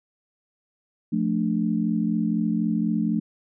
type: chord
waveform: sine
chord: D minor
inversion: first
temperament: just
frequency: 176.2 / 220.2 / 293.7 Hz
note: F3 / A3 / D4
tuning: +16 / +2 / 0 cents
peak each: -26 / -23 / -28 dBFS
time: 1.12-3.2 s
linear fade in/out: 10 ms
effects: none